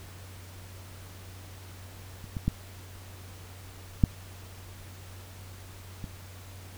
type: clicks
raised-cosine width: 5 ms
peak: -30 / -21 / -12 / -6 / -24 dBFS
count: 5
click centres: 2.242 / 2.368 / 2.48 / 4.038 / 6.042 s
effects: added 93 Hz sine -45 dBFS peak until 6.77 s + pink hiss -50 dBFS RMS until 6.77 s